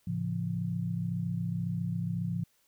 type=chord; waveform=sine; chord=A augmented; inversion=none; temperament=just; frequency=110 / 137.5 / 171.88 Hz; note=A2 / C#3 / E#3; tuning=0 / -14 / -27 cents; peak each=-35 / -37 / -32 dBFS; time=0.07-2.44 s; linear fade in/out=5 ms; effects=white hiss -70 dBFS RMS until 2.67 s